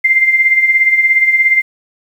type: tone with tremolo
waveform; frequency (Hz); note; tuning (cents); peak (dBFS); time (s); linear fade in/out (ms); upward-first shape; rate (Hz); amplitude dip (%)
sine; 2093; C7; 0; -5; 0.04-1.62; 10; sine; 17; 60
effects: 7-bit